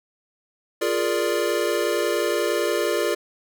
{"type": "chord", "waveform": "square", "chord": "Bb dominant seventh", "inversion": "second", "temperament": "equal", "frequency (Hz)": [349.2, 415.3, 466.2, 587.3], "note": ["F4", "Ab4", "Bb4", "D5"], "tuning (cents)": [0, 0, 0, 0], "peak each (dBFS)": -27, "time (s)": [0.81, 3.15], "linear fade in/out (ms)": 10, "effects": []}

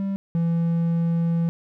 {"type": "tone pair in turn", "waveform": "triangle", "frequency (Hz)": [196, 167.7], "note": ["G3", "E3"], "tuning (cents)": [0, 30], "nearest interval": "minor third", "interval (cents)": 270, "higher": "first", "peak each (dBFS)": [-21, -17], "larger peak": "second", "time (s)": [[0, 0.16], [0.35, 1.49]], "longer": "second", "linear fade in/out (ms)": 0, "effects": []}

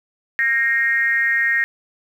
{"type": "tone with frequency modulation", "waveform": "sine", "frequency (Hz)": 1864.7, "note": "A#6", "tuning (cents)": 0, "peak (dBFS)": -15, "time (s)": [0.39, 1.64], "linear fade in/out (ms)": 0, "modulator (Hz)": 252, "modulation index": 0.76, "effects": ["8-bit"]}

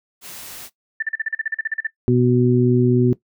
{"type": "noise", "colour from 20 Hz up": "white", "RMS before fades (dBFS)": -36, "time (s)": [0.21, 0.7], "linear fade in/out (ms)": 50}
{"type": "tone bursts", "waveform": "sine", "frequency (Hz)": 1777, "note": "A6", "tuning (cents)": 17, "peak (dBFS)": -19, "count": 14, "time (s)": [1, 1.87], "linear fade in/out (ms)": 5, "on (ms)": 25, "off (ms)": 40}
{"type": "harmonic tone", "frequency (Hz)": 123.47, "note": "B2", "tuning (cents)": 0, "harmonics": [1, 2, 3], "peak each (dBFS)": [-17, -17, -17], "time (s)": [2.08, 3.13], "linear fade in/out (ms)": 0}
{"effects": ["noise-tail reverb RT60 0.1 s tail -17 dB re dry"]}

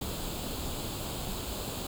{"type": "noise with comb filter", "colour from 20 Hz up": "pink", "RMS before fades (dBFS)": -36, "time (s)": [0.01, 1.87], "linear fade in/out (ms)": 5, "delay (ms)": 0.26, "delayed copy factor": 0.65, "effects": []}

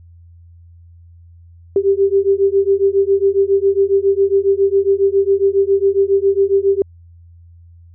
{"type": "beating tone pair", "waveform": "sine", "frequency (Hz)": [390, 397.3], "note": ["G4", "G4"], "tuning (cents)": [-9, 23], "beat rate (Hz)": 7.3, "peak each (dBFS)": -14, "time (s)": [1.76, 6.82], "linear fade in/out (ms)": 2, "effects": ["added 85 Hz sine -40 dBFS peak until 7.94 s"]}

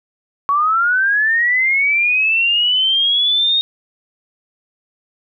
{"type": "linear sweep", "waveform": "sine", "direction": "up", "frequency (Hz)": [1110, 3729], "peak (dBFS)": -12, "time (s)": [0.49, 3.61], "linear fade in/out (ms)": 0, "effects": []}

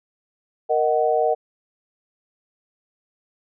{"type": "chord", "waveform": "sine", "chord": "D# minor", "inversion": "second", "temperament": "just", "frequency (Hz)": [466.7, 622.3, 746.7], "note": ["A#4", "D#5", "F#5"], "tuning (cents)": [2, 0, 16], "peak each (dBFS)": -21, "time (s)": [0.69, 1.35], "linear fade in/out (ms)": 20, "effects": []}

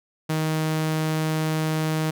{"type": "tone", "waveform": "sawtooth", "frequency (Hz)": 157.1, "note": "D#3", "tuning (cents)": 17, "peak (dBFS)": -18, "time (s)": [0.29, 2.11], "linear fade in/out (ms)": 10, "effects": []}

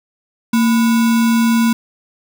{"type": "tone with sample-and-hold", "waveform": "sine", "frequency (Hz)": 229.5, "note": "A#3", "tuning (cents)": -27, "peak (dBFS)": -10, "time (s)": [0.53, 1.73], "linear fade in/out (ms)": 5, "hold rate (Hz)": 1225, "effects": []}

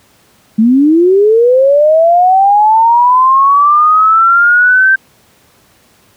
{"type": "linear sweep", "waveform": "sine", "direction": "up", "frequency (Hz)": [211.2, 1570], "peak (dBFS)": -4, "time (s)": [0.58, 4.96], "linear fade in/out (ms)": 10, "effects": ["pink hiss -48 dBFS RMS until 6.16 s", "high-pass 80 Hz 12 dB/octave"]}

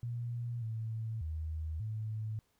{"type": "tone with pitch steps", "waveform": "sine", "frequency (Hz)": [119.1, 111.7, 78.9, 108.9], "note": ["A#2", "A2", "D#2", "A2"], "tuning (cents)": [38, 27, 25, -17], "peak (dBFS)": -35, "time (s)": [0.03, 2.39], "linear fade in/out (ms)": 0, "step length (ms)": 590, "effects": ["pink hiss -75 dBFS RMS until 2.59 s"]}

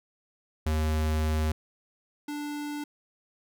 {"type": "tone pair in turn", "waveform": "square", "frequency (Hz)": [77.78, 293.7], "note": ["D#2", "D4"], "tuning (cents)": [0, 0], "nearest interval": "octave + major seventh", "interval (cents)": 2300, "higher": "second", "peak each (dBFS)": [-25, -33], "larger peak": "first", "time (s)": [[0.66, 1.52], [2.28, 2.84]], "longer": "first", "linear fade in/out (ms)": 5, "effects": []}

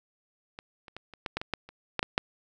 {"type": "clicks", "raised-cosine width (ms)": 0.3, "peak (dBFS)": [-24, -30, -24, -30, -16, -14, -19, -12, -30, -11, -11, -7], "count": 12, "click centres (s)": [0.589, 0.882, 0.966, 1.137, 1.262, 1.37, 1.415, 1.537, 1.69, 1.993, 2.029, 2.179], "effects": []}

